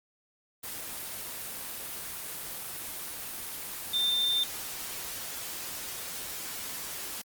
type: tone in noise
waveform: sine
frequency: 3591 Hz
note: A7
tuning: 35 cents sharp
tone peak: -24 dBFS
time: 3.93-4.44 s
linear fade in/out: 10 ms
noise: white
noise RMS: -38 dBFS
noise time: 0.63-7.22 s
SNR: +11 dB
effects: Opus 24 kbps